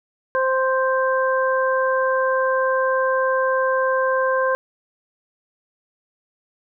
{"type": "harmonic tone", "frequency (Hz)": 523.3, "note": "C5", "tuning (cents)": 0, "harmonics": [1, 2, 3], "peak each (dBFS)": [-19, -22, -24], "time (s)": [0.35, 4.55], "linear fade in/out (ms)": 0, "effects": []}